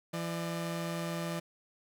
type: tone pair together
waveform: sawtooth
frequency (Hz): 168.37 / 600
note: E3 / D5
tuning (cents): +37 / +37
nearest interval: octave + minor seventh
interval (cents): 2200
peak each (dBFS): -31 / -36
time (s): 0.13-1.4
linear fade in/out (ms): 10
effects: none